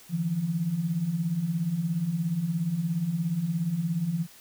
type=beating tone pair; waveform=sine; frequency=153.4 / 170.4 Hz; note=D#3 / F3; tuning=-24 / -42 cents; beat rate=17 Hz; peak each=-32 / -26 dBFS; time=0.09-4.27 s; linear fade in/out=50 ms; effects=white hiss -52 dBFS RMS until 4.4 s